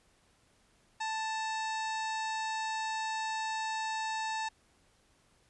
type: harmonic tone with a mistuned harmonic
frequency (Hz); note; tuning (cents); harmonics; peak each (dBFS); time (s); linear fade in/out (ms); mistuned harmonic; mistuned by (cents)
880; A5; 0; 1 / 2 / 3 / 4 / 5 / 6 / 7 / 8 / 9; -34 / -40 / -44 / -46 / -48 / -50 / -51 / -52 / -53; 1-4.49; 10; 4; +110
effects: pink hiss -68 dBFS RMS until 5.49 s + resampled to 24000 Hz